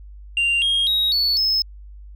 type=tone with pitch steps; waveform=sine; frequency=2780 / 3249 / 3798 / 4439 / 5188 Hz; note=F7 / G#7 / A#7 / C#8 / E8; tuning=-9 / -39 / +32 / +2 / -28 cents; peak=-14 dBFS; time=0.37-1.62 s; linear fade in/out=2 ms; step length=250 ms; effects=tanh soft clip ceiling -15 dBFS + added 50 Hz sine -37 dBFS peak until 2.15 s